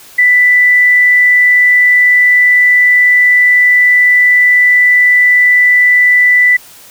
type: tone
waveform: sine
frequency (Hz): 1982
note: B6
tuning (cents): +6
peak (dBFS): -4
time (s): 0.18-6.57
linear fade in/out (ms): 10
effects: white hiss -37 dBFS RMS until 6.9 s